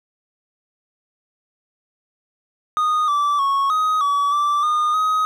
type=tone with pitch steps; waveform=triangle; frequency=1235 / 1162 / 1104 / 1256 / 1140 / 1169 / 1221 / 1260 Hz; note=D#6 / D6 / C#6 / D#6 / C#6 / D6 / D#6 / D#6; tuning=-13 / -19 / -7 / +16 / +48 / -8 / -33 / +21 cents; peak=-14 dBFS; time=2.77-5.25 s; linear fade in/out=0 ms; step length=310 ms; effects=none